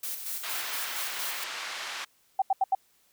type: noise with tremolo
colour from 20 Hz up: blue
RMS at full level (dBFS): -34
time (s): 0.03-1.44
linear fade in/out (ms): 5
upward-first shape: square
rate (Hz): 4.3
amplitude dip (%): 45
type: band-pass noise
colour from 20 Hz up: pink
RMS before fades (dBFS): -37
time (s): 0.43-2.05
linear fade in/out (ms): 10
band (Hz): 1200 to 5100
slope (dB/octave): 12
type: tone bursts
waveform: sine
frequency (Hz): 772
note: G5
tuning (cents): -27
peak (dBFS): -20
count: 4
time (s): 2.39-2.75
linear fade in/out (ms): 5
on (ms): 30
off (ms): 80
effects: white hiss -66 dBFS RMS until 3.12 s